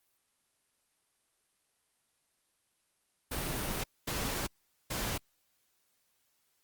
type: noise bursts at uneven times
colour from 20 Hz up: pink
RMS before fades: -35 dBFS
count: 3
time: 3.31-3.84 / 4.07-4.47 / 4.9-5.18 s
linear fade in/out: 10 ms
effects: white hiss -75 dBFS RMS until 6.63 s + Opus 32 kbps